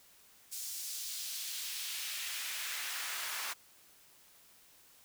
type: noise with high-pass filter sweep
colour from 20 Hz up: pink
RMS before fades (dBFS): -40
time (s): 0.51-3.54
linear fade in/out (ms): 20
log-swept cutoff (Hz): 6300 to 1200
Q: 1.1
effects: white hiss -62 dBFS RMS until 5.04 s